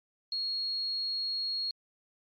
sine tone, 4300 Hz, C8, 47 cents sharp, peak -30 dBFS, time 0.32-1.71 s, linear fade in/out 2 ms, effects MP3 32 kbps

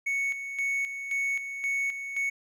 triangle tone with tremolo, 2217 Hz, C#7, in tune, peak -24 dBFS, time 0.06-2.3 s, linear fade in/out 10 ms, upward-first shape square, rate 1.9 Hz, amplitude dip 60%, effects none

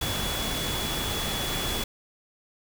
sine tone in noise, 3400 Hz, G#7, 40 cents sharp, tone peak -33 dBFS, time 0.01-1.84 s, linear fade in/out 5 ms, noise pink, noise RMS -30 dBFS, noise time 0.01-1.84 s, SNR -6 dB, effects none

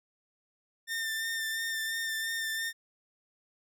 sawtooth tone with vibrato, 1800 Hz, A6, 39 cents sharp, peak -28 dBFS, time 0.87-2.73 s, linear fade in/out 50 ms, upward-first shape sine, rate 2.9 Hz, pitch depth 22 cents each way, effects none

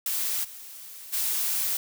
blue noise with level steps, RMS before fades -28 / -43 / -27 dBFS, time 0.06-1.77 s, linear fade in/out 2 ms, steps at 0.43 / 1.12 s, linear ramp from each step 20 ms, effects none

